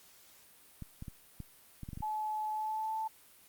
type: clicks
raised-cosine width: 5 ms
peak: -30 dBFS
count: 9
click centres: 0.823 / 1.024 / 1.082 / 1.403 / 1.833 / 1.889 / 1.932 / 1.974 / 2.006 s
type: tone with pitch glide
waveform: sine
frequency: 859 to 879.6 Hz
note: A5 to A5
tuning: -42 to -1 cents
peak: -33 dBFS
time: 2.02-3.08 s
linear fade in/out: 10 ms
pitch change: +41 cents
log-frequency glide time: 2.52-2.95 s
effects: white hiss -60 dBFS RMS until 3.48 s + Opus 48 kbps